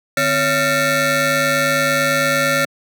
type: ring-modulated tone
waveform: 20% pulse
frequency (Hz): 409.8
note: G#4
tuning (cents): -23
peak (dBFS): -6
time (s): 0.17-2.65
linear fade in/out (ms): 2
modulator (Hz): 970
effects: high-pass 200 Hz 12 dB/octave